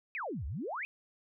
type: exponential two-way sweep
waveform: sine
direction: down then up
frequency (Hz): 2637 to 61.1 to 2637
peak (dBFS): -35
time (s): 0.15-0.85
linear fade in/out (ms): 0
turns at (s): 0.46
effects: none